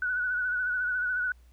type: tone with vibrato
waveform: sine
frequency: 1480 Hz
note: F#6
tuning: in tune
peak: -26 dBFS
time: 0.02-1.32 s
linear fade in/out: 2 ms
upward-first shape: sine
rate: 14 Hz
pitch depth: 42 cents each way
effects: added 60 Hz sine -53 dBFS peak until 1.52 s + pink hiss -68 dBFS RMS until 1.52 s